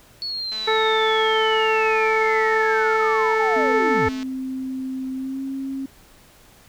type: linear sweep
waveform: sine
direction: down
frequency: 4423 to 71.3 Hz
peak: -25 dBFS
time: 0.22-4.09 s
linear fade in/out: 0 ms
type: click train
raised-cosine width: 0.2 ms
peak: -21 dBFS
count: 806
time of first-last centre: 0.52-4.23 s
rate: 217 Hz
type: harmonic tone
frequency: 440 Hz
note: A4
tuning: in tune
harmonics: 1 / 2 / 3 / 4 / 5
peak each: -20 / -23 / -25 / -26 / -27 dBFS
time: 0.67-4.09 s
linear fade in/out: 10 ms
type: tone with pitch glide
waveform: sine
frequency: 261.6 to 269.4 Hz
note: C4 to C#4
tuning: 0 to -49 cents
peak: -25 dBFS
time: 3.56-5.86 s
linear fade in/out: 5 ms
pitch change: +51 cents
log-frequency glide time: 5.15-5.42 s
effects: pink hiss -51 dBFS RMS until 6.68 s